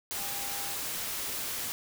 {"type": "tone in noise", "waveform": "sine", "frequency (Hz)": 800, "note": "G5", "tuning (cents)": 35, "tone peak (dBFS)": -44, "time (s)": [0.17, 0.74], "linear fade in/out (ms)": 0, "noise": "white", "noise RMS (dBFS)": -35, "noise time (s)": [0.11, 1.72], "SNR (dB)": -12, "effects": []}